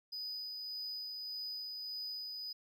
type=tone with tremolo; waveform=triangle; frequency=4978 Hz; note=D#8; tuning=in tune; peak=-38 dBFS; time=0.12-2.53 s; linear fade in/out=10 ms; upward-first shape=sine; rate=1.7 Hz; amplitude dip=25%; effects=none